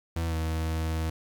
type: tone with pitch glide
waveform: 40% pulse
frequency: 83 to 80.27 Hz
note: E2 to E2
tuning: +12 to -45 cents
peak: -26 dBFS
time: 0.16-1.1 s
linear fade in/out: 5 ms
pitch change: -57 cents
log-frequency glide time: 0.27-0.35 s
effects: 9-bit